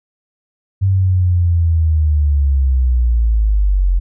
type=linear sweep; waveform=sine; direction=down; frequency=97.6 to 43.65 Hz; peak=-10 dBFS; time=0.81-4 s; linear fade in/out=20 ms; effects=none